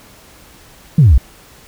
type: exponential sweep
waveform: sine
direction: down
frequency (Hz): 174.61 to 54.4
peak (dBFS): -3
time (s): 0.98-1.18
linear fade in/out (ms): 5
effects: tanh soft clip ceiling 0 dBFS + pink hiss -43 dBFS RMS until 1.67 s